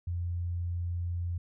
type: tone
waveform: sine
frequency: 87 Hz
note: F2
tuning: 6 cents flat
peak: -30 dBFS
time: 0.07-1.38 s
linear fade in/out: 5 ms
effects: none